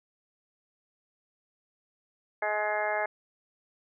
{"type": "harmonic tone", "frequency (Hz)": 210.8, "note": "G#3", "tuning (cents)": 26, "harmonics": [2, 3, 4, 5, 6, 7, 8, 9, 10], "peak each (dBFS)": [-39, -31, -32, -43, -40, -42, -34, -46, -36], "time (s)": [2.42, 3.06], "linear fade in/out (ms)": 5, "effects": []}